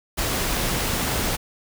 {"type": "noise", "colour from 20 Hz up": "pink", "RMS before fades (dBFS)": -24, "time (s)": [0.17, 1.37], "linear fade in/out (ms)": 20, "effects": []}